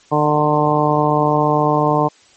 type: harmonic tone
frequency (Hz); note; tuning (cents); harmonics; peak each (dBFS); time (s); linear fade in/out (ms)
149.9; D3; +36; 1 / 2 / 3 / 4 / 5 / 6 / 7; -20 / -20 / -20 / -20 / -20 / -20 / -20; 0.11-2.09; 20
effects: white hiss -50 dBFS RMS until 2.36 s + MP3 32 kbps